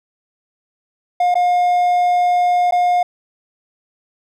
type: tone with dropouts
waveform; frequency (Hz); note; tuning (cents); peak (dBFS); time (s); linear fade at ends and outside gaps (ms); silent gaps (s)
triangle; 713; F5; +36; -10; 1.2-3.03; 5; 1.343-1.353 / 2.71-2.722
effects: none